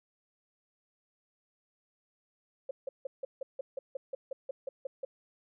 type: tone bursts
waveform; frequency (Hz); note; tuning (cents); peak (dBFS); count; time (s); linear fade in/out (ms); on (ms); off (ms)
sine; 535; C5; +38; -33; 14; 2.69-5.05; 5; 20; 160
effects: none